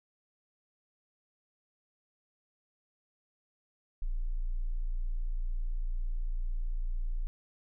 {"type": "tone", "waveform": "sine", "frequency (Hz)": 28.96, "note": "A#0", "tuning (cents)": -10, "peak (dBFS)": -29, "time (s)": [4.02, 7.27], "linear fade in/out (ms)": 0, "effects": []}